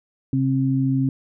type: tone pair together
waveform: sine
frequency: 133.4 / 266.8 Hz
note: C3 / C4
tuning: +34 / +34 cents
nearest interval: octave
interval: 1200 cents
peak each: -20 dBFS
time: 0.33-1.09 s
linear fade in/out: 2 ms
effects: none